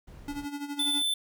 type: noise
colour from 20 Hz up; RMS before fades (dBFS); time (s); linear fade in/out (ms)
brown; -46; 0.07-0.46; 10
type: tone with tremolo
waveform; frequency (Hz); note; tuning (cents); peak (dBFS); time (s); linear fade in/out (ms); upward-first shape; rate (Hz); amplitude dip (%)
square; 286.9; D4; -40; -32; 0.28-1.02; 2; sine; 12; 70
type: tone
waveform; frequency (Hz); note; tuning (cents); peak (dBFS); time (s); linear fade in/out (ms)
square; 3527; A7; +3; -26; 0.79-1.14; 5
effects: none